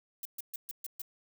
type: noise bursts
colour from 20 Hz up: violet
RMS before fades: -39 dBFS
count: 6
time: 0.23-1.018 s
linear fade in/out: 2 ms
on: 23 ms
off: 130 ms
effects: none